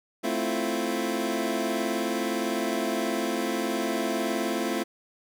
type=chord; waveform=25% pulse; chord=F major seventh; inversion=first; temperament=equal; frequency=220 / 261.6 / 329.6 / 349.2 Hz; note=A3 / C4 / E4 / F4; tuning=0 / 0 / 0 / 0 cents; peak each=-28 dBFS; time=0.23-4.84 s; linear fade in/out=20 ms; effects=none